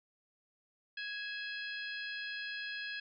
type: harmonic tone with a mistuned harmonic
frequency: 830.6 Hz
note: G#5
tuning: in tune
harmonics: 2 / 3 / 4 / 5 / 6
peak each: -41 / -45 / -47 / -49 / -51 dBFS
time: 0.97-3 s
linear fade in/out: 5 ms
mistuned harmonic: 3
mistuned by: +70 cents
effects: none